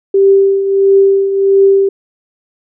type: tone with tremolo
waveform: sine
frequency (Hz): 392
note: G4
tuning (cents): 0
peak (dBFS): -3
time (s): 0.14-1.89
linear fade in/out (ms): 5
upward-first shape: triangle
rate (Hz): 1.5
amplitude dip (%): 65
effects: none